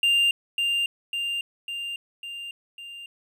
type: tone with echo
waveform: triangle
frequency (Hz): 2794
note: F7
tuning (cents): 0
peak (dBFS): -16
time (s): 0.03-0.31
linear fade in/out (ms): 2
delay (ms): 550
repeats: 5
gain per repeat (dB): -4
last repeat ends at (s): 3.06
effects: none